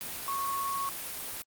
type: tone in noise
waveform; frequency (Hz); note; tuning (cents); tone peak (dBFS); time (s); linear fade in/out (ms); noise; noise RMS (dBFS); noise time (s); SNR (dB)
sine; 1103; C#6; -9; -30; 0.28-0.89; 0; white; -38; 0.01-1.42; +5
effects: Opus 32 kbps